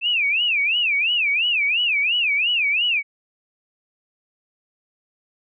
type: tone with vibrato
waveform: sine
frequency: 2568 Hz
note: E7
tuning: 46 cents flat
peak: -17 dBFS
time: 0.01-3.03 s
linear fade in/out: 50 ms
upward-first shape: sine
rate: 2.9 Hz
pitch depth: 240 cents each way
effects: none